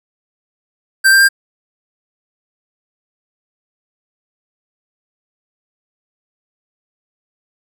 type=tone with pitch steps; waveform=square; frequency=1568 / 1582.6 / 1597.3 Hz; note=G6 / G6 / G6; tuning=0 / +16 / +32 cents; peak=-7 dBFS; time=1.04-1.289 s; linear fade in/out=20 ms; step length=83 ms; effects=none